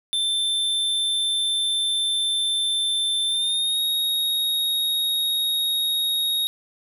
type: tone with pitch glide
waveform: square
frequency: 3552 to 3757 Hz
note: A7 to A#7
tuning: +16 to +13 cents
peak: -21 dBFS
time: 0.13-6.47 s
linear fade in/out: 0 ms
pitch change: +97 cents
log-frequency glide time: 3.27-3.79 s
effects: 9-bit